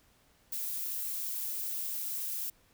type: noise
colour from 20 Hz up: violet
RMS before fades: -36 dBFS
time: 0.52-2.5 s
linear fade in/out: 5 ms
effects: pink hiss -66 dBFS RMS until 2.73 s